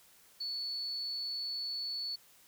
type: tone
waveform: sine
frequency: 4435 Hz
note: C#8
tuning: in tune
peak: -35 dBFS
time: 0.4-2.16 s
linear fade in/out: 10 ms
effects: white hiss -62 dBFS RMS until 2.47 s